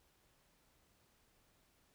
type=silence; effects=pink hiss -73 dBFS RMS until 1.94 s